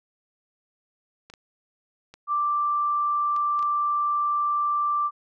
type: clicks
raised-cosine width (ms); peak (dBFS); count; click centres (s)
0.2; -27; 6; 1.3 / 1.338 / 2.14 / 3.364 / 3.592 / 3.627
type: tone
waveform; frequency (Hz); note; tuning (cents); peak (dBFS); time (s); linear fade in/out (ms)
sine; 1176; D6; +2; -21; 2.27-5.11; 50
effects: none